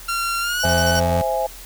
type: tone with pitch glide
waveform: sawtooth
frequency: 1374 to 1498.4 Hz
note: F6 to F#6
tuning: -29 to +21 cents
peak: -17 dBFS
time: 0.08-1 s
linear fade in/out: 10 ms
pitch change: +150 cents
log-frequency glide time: 0.4-0.66 s
type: tone bursts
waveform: 45% pulse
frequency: 5588 Hz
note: F8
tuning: in tune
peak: -25 dBFS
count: 5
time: 0.6-1 s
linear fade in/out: 2 ms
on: 48 ms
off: 40 ms
type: chord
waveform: sine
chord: C augmented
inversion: none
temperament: equal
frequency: 523.3 / 659.3 / 830.6 Hz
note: C5 / E5 / G#5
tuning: 0 / 0 / 0 cents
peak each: -23 dBFS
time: 0.63-1.47 s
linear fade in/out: 10 ms
type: tone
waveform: 25% pulse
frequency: 86 Hz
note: F2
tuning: 26 cents flat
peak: -16 dBFS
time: 0.64-1.22 s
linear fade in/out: 10 ms
effects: added 41 Hz sine -40 dBFS peak until 1.65 s + white hiss -40 dBFS RMS until 1.65 s